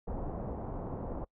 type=low-pass noise; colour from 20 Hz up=pink; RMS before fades=-38 dBFS; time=0.07-1.25 s; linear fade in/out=10 ms; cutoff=880 Hz; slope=24 dB/octave; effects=noise-tail reverb RT60 0.1 s tail -25 dB re dry